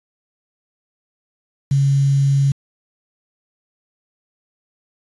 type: tone with quantisation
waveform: sine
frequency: 138.59 Hz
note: C#3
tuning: in tune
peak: -12 dBFS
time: 1.71-2.52 s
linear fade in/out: 5 ms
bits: 6
effects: resampled to 24000 Hz